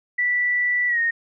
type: tone with pitch glide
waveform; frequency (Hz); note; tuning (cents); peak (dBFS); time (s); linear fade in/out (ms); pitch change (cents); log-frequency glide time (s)
sine; 1965 to 1854.7; B6 to A#6; -9 to -9; -18; 0.18-1.11; 10; -100; 0.88-0.99
effects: none